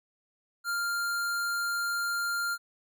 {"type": "tone", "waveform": "square", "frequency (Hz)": 1396.9, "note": "F6", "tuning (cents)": 0, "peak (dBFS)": -29, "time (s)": [0.64, 2.58], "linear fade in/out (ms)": 50, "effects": []}